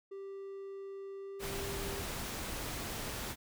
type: tone with pitch glide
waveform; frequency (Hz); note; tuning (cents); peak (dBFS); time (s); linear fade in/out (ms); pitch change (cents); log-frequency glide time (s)
triangle; 392 to 396.8; G4 to G4; 0 to +21; -40; 0.11-2.02; 10; +21; 1.19-1.69
type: noise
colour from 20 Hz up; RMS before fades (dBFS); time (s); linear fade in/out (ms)
pink; -40; 1.39-3.36; 50
effects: none